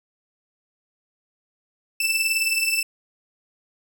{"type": "beating tone pair", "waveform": "sawtooth", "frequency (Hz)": [2637, 2656], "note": ["E7", "E7"], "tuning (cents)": [0, 12], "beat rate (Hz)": 19, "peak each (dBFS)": [-21, -19], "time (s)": [2, 2.83], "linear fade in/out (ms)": 5, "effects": []}